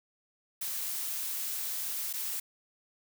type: noise with dropouts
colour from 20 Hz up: blue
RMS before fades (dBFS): -35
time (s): 0.61-2.4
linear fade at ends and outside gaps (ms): 5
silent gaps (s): 2.129-2.136
effects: none